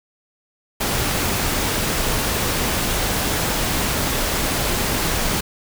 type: noise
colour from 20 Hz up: pink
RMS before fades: -21 dBFS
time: 0.8-5.41 s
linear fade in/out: 10 ms
effects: none